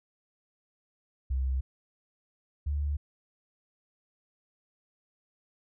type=tone pair in turn; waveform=sine; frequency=65.41 / 72.66 Hz; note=C2 / D2; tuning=0 / -18 cents; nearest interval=major second; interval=182 cents; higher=second; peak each=-26 / -27 dBFS; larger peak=first; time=1.3-1.61 / 2.66-2.97 s; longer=neither; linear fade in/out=10 ms; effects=none